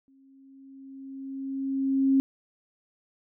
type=tone with exponential growth; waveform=sine; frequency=269.9 Hz; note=C#4; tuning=46 cents flat; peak=-17 dBFS; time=0.08-2.2 s; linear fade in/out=0 ms; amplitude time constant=460 ms; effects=none